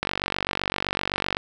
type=click train; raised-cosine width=0.3 ms; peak=-7 dBFS; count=65; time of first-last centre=0.03-1.369 s; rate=47.8 Hz; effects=none